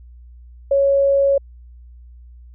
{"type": "tone", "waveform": "sine", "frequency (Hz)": 554.4, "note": "C#5", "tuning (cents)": 0, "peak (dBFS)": -12, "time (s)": [0.71, 1.38], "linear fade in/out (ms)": 5, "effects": ["added 60 Hz sine -39 dBFS peak until 2.54 s"]}